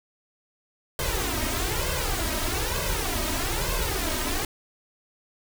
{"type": "noise with flanger", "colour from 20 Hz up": "pink", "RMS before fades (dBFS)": -27, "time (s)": [0.99, 4.45], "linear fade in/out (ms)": 2, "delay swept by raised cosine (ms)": [1.9, 3.2], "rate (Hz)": 1.1, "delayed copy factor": 0.75, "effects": []}